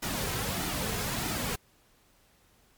pink noise with flanger, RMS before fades -32 dBFS, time 0.02-1.56 s, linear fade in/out 10 ms, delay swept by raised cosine 1.8 to 3.5 ms, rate 1.6 Hz, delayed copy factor -0.55, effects pink hiss -64 dBFS RMS until 2.77 s + MP3 96 kbps

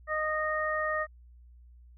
harmonic tone, 618 Hz, D#5, 12 cents flat, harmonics 1 / 2 / 3, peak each -32 / -32 / -32 dBFS, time 0.07-1.07 s, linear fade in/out 50 ms, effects added 60 Hz sine -51 dBFS peak until 1.97 s

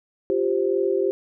sine chord, F suspended second, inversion none, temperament equal, 349.2 / 392 / 523.3 Hz, F4 / G4 / C5, 0 / 0 / 0 cents, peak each -25 / -21 / -26 dBFS, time 0.3-1.11 s, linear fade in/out 0 ms, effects none

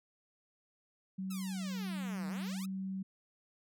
sine tone with pitch glide, 189.8 to 191.12 Hz, F#3 to G3, +44 to -44 cents, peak -36 dBFS, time 1.18-3.03 s, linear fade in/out 10 ms, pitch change +12 cents, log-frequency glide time 2.05-2.65 s
5% pulse exponential two-way sweep, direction down then up, 1355 to 149.3 to 1355 Hz, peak -34 dBFS, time 1.3-2.66 s, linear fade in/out 10 ms, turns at 2.28 s
effects none

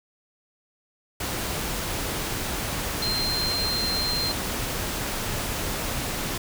sine tone in noise, 4157 Hz, C8, 12 cents flat, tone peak -25 dBFS, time 3.02-4.32 s, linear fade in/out 5 ms, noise pink, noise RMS -29 dBFS, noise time 1.2-6.38 s, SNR +1 dB, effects none

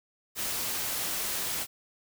white noise, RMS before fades -32 dBFS, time 0.35-1.67 s, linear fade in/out 50 ms, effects none

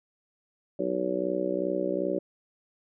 harmonic tone, 62.6 Hz, B1, 24 cents sharp, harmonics 3 / 4 / 5 / 6 / 7 / 8 / 9, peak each -36 / -40 / -32 / -31 / -38 / -36 / -31 dBFS, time 0.79-2.19 s, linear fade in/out 5 ms, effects none

